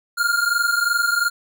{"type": "tone pair together", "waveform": "square", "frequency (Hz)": [1396.9, 1419.7], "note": ["F6", "F6"], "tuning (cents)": [0, 28], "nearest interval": "unison", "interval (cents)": 28, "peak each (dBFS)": -21, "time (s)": [0.17, 1.3], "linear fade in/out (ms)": 20, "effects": []}